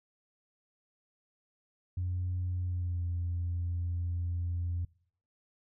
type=tone with pitch glide; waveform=sine; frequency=90.2 to 86.83 Hz; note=F#2 to F2; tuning=-44 to -9 cents; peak=-29 dBFS; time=1.97-4.85 s; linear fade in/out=5 ms; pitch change=-65 cents; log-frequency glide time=2.65-3.04 s; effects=noise-tail reverb RT60 0.6 s tail -24 dB re dry + tanh soft clip ceiling -27 dBFS